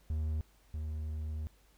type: tone pair in turn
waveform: triangle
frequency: 77.6 / 77.26 Hz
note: D#2 / D#2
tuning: -4 / -12 cents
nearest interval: unison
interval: 8 cents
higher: first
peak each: -29 / -33 dBFS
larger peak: first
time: 0.1-0.41 / 0.74-1.47 s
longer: second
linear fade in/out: 0 ms
effects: added 50 Hz sine -64 dBFS peak until 1.77 s + pink hiss -68 dBFS RMS until 1.77 s